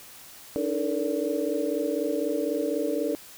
sine tone cluster, 288.8 / 312.8 / 437.3 / 473.5 / 575 Hz, D4 / D#4 / A4 / A#4 / D5, -29 / +9 / -11 / +27 / -37 cents, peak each -31 dBFS, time 0.56-3.15 s, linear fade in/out 0 ms, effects white hiss -47 dBFS RMS until 3.37 s

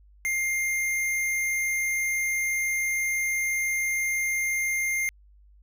square tone, 2111 Hz, C7, 15 cents sharp, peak -25 dBFS, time 0.25-5.09 s, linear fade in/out 0 ms, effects added 50 Hz sine -52 dBFS peak until 5.62 s

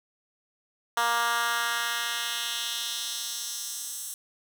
10% pulse tone with high-pass filter sweep, 234.8 Hz, A#3, 13 cents sharp, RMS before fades -30 dBFS, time 0.97-4.14 s, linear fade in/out 2 ms, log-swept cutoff 970 to 8300 Hz, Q 1.4, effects none

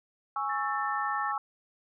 sine chord, C# minor, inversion second, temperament equal, 830.6 / 1108.7 / 1318.5 Hz, G#5 / C#6 / E6, 0 / 0 / 0 cents, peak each -33 dBFS, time 0.36-1.38 s, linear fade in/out 2 ms
sine tone, 1785 Hz, A6, 24 cents sharp, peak -35 dBFS, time 0.49-1.32 s, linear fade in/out 10 ms
effects none

